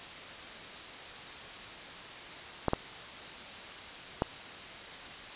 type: clicks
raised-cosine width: 1 ms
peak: -12 dBFS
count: 3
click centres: 2.683 / 2.734 / 4.221 s
effects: white hiss -44 dBFS RMS until 5.35 s + resampled to 8000 Hz